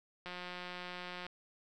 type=click train; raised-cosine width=0.3 ms; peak=-28 dBFS; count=181; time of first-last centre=0.26-1.266 s; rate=179 Hz; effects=none